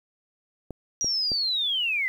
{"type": "clicks", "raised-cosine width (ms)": 2, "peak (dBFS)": -21, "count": 3, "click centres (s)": [0.707, 1.045, 1.318]}
{"type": "linear sweep", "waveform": "sine", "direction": "down", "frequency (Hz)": [5800, 1975.5], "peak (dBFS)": -23, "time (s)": [1.01, 2.08], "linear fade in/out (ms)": 0}
{"effects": ["9-bit"]}